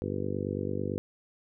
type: harmonic tone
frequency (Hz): 49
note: G1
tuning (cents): 0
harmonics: 2 / 3 / 4 / 5 / 6 / 7 / 8 / 9 / 10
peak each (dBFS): -37 / -39 / -38 / -38 / -39 / -39 / -38 / -40 / -39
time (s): 0.02-0.98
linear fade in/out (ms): 0
effects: none